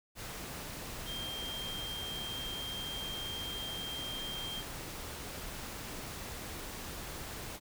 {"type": "tone in noise", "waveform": "sine", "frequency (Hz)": 3187, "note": "G7", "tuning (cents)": 28, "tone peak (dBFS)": -39, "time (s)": [1.05, 4.64], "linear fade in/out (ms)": 50, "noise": "pink", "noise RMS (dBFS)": -43, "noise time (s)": [0.15, 7.6], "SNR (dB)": 1, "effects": []}